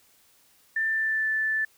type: tone with pitch glide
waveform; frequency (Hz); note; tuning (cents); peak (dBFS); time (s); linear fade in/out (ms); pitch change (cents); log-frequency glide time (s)
sine; 1781 to 1755.5; A6 to A6; +21 to -4; -23; 0.76-1.65; 5; -25; 0.87-1.28
effects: white hiss -61 dBFS RMS until 1.77 s